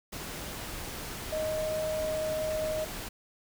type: tone in noise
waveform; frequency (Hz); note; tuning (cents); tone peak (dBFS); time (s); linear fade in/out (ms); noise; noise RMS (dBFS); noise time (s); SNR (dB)
sine; 624; D#5; +5; -29; 1.32-2.85; 10; pink; -39; 0.12-3.09; +7
effects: none